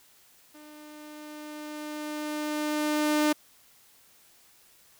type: tone with level ramp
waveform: sawtooth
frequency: 301.3 Hz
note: D4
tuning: 44 cents sharp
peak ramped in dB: -44 to -17 dBFS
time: 0.54-3.33 s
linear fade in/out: 10 ms
effects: white hiss -59 dBFS RMS until 4.99 s